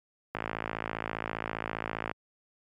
click train, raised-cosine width 0.5 ms, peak -16 dBFS, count 98, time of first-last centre 0.35-2.114 s, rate 55 Hz, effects high-pass 80 Hz 12 dB/octave + MP3 96 kbps

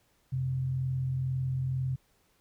sine tone pair together, 88.68 / 130.81 Hz, F2 / C3, +27 / 0 cents, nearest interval perfect fifth, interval 673 cents, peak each -40 / -28 dBFS, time 0.32-1.96 s, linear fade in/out 10 ms, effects pink hiss -69 dBFS RMS until 2.4 s

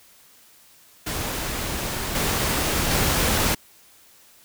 pink noise with level steps, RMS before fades -28 / -23 / -21 dBFS, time 1.06-3.55 s, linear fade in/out 10 ms, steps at 2.15 / 2.91 s, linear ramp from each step 2 ms, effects white hiss -53 dBFS RMS until 4.44 s

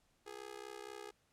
sawtooth tone with amplitude modulation, 415.3 Hz, G#4, in tune, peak -39 dBFS, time 0.26-1.11 s, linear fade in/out 10 ms, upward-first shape sine, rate 64.2 Hz, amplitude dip 100%, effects pink hiss -75 dBFS RMS until 1.32 s + low-pass 11000 Hz 12 dB/octave

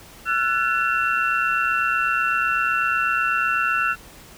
sine tone cluster, 1348 / 1476 / 1728 / 2715 Hz, E6 / F#6 / A6 / F7, +38 / -5 / -32 / -50 cents, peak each -22 / -23 / -30 / -25 dBFS, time 0.25-3.96 s, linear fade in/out 50 ms, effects pink hiss -45 dBFS RMS until 4.37 s

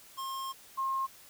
square / sine tone pair in turn, 1069 / 1069 Hz, C6 / C6, +37 / +37 cents, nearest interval unison, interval 0 cents, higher neither, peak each -36 / -29 dBFS, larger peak second, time 0.17-0.53 / 0.77-1.07 s, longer first, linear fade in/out 20 ms, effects white hiss -55 dBFS RMS until 1.29 s

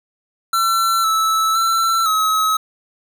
square tone with pitch steps, 1350 / 1310 / 1341 / 1281 Hz, E6 / E6 / E6 / E6, +41 / -11 / +29 / -50 cents, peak -15 dBFS, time 0.53-2.57 s, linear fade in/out 5 ms, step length 510 ms, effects none

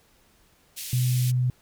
white band-pass noise, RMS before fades -36 dBFS, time 0.76-1.32 s, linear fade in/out 20 ms, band 2300 to 15000 Hz, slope 24 dB/octave
sine tone, 125.5 Hz, B2, 28 cents sharp, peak -20 dBFS, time 0.93-1.5 s, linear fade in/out 2 ms
effects pink hiss -61 dBFS RMS until 1.61 s

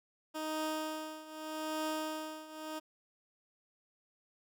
15% pulse tone with tremolo, 311.6 Hz, D#4, 3 cents sharp, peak -27 dBFS, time 0.34-2.8 s, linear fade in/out 20 ms, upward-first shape triangle, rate 0.82 Hz, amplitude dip 85%, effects none

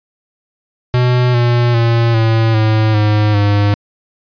square tone with pitch steps, 124.2 / 120.25 / 116.42 / 112.71 / 109.13 / 105.65 / 102.29 Hz, B2 / B2 / A#2 / A2 / A2 / G#2 / G#2, +10 / -46 / -2 / +42 / -14 / +30 / -26 cents, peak -10 dBFS, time 0.94-3.74 s, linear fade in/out 0 ms, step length 400 ms, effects resampled to 11025 Hz

